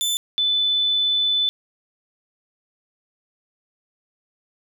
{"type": "tone pair in turn", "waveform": ["sawtooth", "sine"], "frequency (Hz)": [3520, 3503], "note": ["A7", "A7"], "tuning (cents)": [0, -8], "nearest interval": "unison", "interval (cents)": 8, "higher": "first", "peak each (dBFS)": -17, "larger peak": "neither", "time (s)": [[0.01, 0.17], [0.38, 1.49]], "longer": "second", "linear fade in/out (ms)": 0, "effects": []}